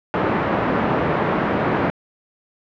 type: band-pass noise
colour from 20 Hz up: pink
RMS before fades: -20 dBFS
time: 0.14-1.9 s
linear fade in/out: 0 ms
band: 160 to 1500 Hz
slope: 12 dB/octave
effects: low-pass 3000 Hz 12 dB/octave